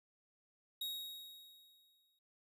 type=tone with exponential decay; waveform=45% pulse; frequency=3776 Hz; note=A#7; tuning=22 cents sharp; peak=-38 dBFS; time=0.81-2.19 s; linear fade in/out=5 ms; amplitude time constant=300 ms; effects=none